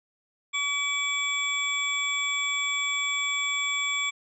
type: tone cluster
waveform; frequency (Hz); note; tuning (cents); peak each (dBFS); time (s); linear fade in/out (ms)
sine; 1135 / 2296 / 3416 / 7510; C#6 / D7 / G#7 / A#8; +41 / -40 / +48 / +12; -35 / -27 / -31 / -35; 0.53-4.11; 20
effects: none

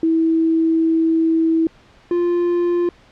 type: tone pair in turn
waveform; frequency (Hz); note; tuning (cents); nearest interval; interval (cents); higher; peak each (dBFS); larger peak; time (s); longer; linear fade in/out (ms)
sine / triangle; 325.3 / 348.7; E4 / F4; -23 / -3; minor second; 120; second; -13; neither; 0.03-1.67 / 2.11-2.89; first; 2
effects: pink hiss -50 dBFS RMS until 3.11 s + low-pass 4000 Hz 12 dB/octave

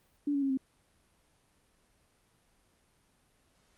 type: tone with pitch steps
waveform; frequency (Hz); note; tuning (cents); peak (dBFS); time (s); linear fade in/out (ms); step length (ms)
sine; 289.1 / 280.7 / 272.6 / 264.6; D4 / C#4 / C#4 / C4; -27 / +22 / -29 / +20; -27; 0.27-0.574; 5; 76
effects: pink hiss -69 dBFS RMS until 3.77 s + Opus 32 kbps

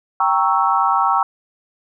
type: chord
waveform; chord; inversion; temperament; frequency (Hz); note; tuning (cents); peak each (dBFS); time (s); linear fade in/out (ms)
sine; G diminished seventh; none; equal; 784 / 932.3 / 1108.7 / 1318.5; G5 / Bb5 / Db6 / Fb6; 0 / 0 / 0 / 0; -19; 0.2-1.23; 2
effects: none

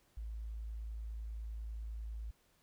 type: tone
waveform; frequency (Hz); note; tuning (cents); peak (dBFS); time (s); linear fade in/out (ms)
sine; 55; A1; 0; -40; 0.17-2.31; 5
effects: pink hiss -72 dBFS RMS until 2.62 s

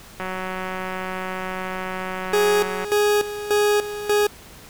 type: click train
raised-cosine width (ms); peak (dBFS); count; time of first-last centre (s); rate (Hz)
0.5; -14; 493; 0.2-2.845; 186
type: tone with tremolo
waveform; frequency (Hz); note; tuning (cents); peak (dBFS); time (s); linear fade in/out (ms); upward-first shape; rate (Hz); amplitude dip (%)
40% pulse; 415.3; G#4; 0; -15; 2.33-4.27; 5; square; 1.7; 75
effects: pink hiss -44 dBFS RMS until 4.69 s

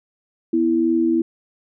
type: tone pair together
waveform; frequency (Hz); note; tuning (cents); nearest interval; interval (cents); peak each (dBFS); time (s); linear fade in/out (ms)
sine; 246.9 / 329.6; B3 / E4; 0 / 0; perfect fourth; 500; -21 / -16; 0.53-1.22; 5
effects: none

